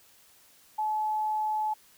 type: tone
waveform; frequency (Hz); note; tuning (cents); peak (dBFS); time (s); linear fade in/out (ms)
sine; 859; A5; -42; -26; 0.78-1.74; 10
effects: white hiss -59 dBFS RMS until 1.97 s